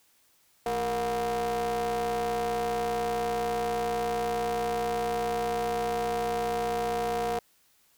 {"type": "ring-modulated tone", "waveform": "45% pulse", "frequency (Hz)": 125.1, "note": "B2", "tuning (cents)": 23, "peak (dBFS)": -24, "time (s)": [0.66, 7.39], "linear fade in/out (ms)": 2, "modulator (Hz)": 593, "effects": ["white hiss -65 dBFS RMS until 7.97 s"]}